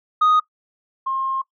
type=tone pair in turn; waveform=sine; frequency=1244.5 / 1066.3 Hz; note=D#6 / C6; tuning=0 / +32 cents; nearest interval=minor third; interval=268 cents; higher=first; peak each=-10 / -20 dBFS; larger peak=first; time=0.21-0.4 / 1.06-1.42 s; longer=second; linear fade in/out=10 ms; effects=noise-tail reverb RT60 0.1 s tail -20 dB re dry + tanh soft clip ceiling -11 dBFS